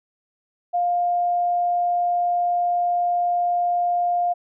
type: tone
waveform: sine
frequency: 704 Hz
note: F5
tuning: 14 cents sharp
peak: -18 dBFS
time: 0.73-4.34 s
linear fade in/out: 20 ms
effects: none